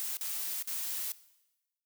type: noise with dropouts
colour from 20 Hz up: blue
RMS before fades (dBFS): -36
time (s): 0-1.12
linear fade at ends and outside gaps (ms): 0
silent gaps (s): 0.17-0.21 / 0.625-0.674
effects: noise-tail reverb RT60 1.0 s tail -18 dB re dry